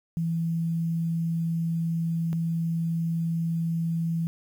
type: tone pair in turn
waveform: sine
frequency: 165.8 / 165.8 Hz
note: E3 / E3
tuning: +10 / +10 cents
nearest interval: unison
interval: 0 cents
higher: neither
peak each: -24 dBFS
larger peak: neither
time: 0.17-2.33 / 2.33-4.27 s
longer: first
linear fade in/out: 0 ms
effects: 9-bit